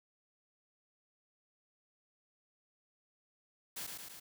white noise with echo, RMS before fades -42 dBFS, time 3.76-3.87 s, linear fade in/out 10 ms, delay 110 ms, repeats 3, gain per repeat -3 dB, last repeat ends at 4.2 s, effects none

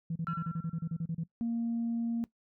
sine tone bursts, 164.81 Hz, E3, in tune, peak -30 dBFS, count 13, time 0.1-1.237 s, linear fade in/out 5 ms, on 57 ms, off 33 ms
sine tone with exponential decay, 1355 Hz, E6, 47 cents sharp, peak -31 dBFS, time 0.27-1.06 s, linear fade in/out 0 ms, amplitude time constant 170 ms
sine tone, 232.4 Hz, A#3, 5 cents flat, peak -28 dBFS, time 1.41-2.24 s, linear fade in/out 0 ms
effects noise-tail reverb RT60 0.1 s tail -19 dB re dry + tanh soft clip ceiling -26 dBFS

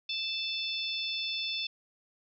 harmonic tone, 880 Hz, A5, in tune, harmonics 3 / 4 / 5 / 6, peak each -37 / -34 / -42 / -39 dBFS, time 0.09-1.67 s, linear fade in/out 5 ms, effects none

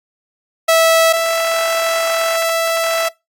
sawtooth tone pair in turn, 654 / 660.5 Hz, E5 / E5, -14 / +3 cents, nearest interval unison, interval 17 cents, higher second, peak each -5 / -10 dBFS, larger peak first, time 0.68-1.13 / 1.13-3.09 s, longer second, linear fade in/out 10 ms, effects noise-tail reverb RT60 0.2 s tail -21 dB re dry + AAC 64 kbps

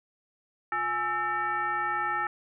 sine tone with frequency modulation, 1319 Hz, E6, 1 cent sharp, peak -26 dBFS, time 0.72-2.27 s, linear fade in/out 2 ms, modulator 482 Hz, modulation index 1.2, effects none

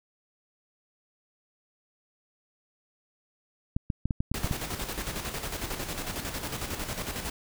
clicks, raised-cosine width 5 ms, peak -15 dBFS, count 8, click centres 3.765 / 3.902 / 4.056 / 4.108 / 4.205 / 4.316 / 4.445 / 4.512 s
pink noise with tremolo, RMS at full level -33 dBFS, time 4.34-7.3 s, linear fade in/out 2 ms, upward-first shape square, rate 11 Hz, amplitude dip 50%
effects none

